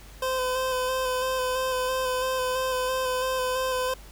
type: tone with vibrato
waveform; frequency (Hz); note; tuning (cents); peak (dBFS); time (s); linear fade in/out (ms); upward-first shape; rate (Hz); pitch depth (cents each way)
25% pulse; 513; C5; -34; -21; 0.22-3.94; 5; square; 3; 17
effects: added 49 Hz sine -45 dBFS peak until 4.11 s + pink hiss -50 dBFS RMS until 4.11 s